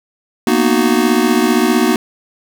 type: chord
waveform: square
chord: B major seventh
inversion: third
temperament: just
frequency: 231.5 / 246.9 / 308.7 / 370.4 Hz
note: A#3 / B3 / D#4 / F#4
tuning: -12 / 0 / -14 / +2 cents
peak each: -17 dBFS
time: 0.47-1.96 s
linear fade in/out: 2 ms
effects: none